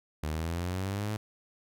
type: exponential sweep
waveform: sawtooth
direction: up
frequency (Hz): 75 to 109.2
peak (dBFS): -27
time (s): 0.23-1.17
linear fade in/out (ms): 5
effects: none